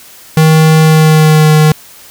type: tone with pitch glide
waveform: square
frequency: 157.8 to 154.2 Hz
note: D#3 to D#3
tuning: +25 to -15 cents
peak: -4 dBFS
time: 0.37-1.72 s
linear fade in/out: 2 ms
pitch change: -40 cents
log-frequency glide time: 0.81-1.52 s
effects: white hiss -36 dBFS RMS until 2.1 s